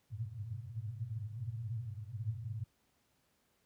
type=band-pass noise; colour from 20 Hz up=white; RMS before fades=-41 dBFS; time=0.1-2.64 s; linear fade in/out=10 ms; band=100 to 120 Hz; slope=96 dB/octave; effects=pink hiss -75 dBFS RMS until 3.65 s + high-pass 60 Hz 12 dB/octave